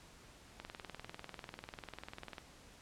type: click train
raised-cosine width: 0.3 ms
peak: -29 dBFS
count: 37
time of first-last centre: 0.6-2.382 s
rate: 20.2 Hz
effects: pink hiss -59 dBFS RMS until 2.81 s + low-pass 9000 Hz 12 dB/octave